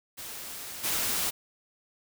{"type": "noise with level steps", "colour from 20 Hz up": "white", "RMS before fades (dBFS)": [-40, -29], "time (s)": [0.17, 1.31], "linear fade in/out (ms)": 20, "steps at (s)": 0.83, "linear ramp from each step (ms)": 20, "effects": []}